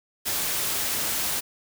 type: noise with amplitude modulation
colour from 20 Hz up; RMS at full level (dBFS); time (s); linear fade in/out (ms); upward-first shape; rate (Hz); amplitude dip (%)
white; -25; 0.25-1.41; 20; sine; 288; 40
effects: none